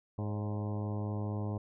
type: harmonic tone with a mistuned harmonic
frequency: 104.4 Hz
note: G#2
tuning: 10 cents sharp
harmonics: 1 / 2 / 3 / 4 / 5 / 6 / 7 / 8 / 9 / 10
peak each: -34 / -40 / -44 / -46 / -48 / -50 / -51 / -52 / -53 / -54 dBFS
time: 0.18-1.58 s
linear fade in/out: 5 ms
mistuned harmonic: 5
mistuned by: +41 cents
effects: none